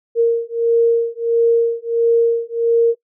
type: beating tone pair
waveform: sine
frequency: 463.4 / 464.9 Hz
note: A#4 / A#4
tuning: -10 / -5 cents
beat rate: 1.5 Hz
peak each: -15 dBFS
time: 0.15-2.95 s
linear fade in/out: 50 ms
effects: noise-tail reverb RT60 0.1 s tail -21 dB re dry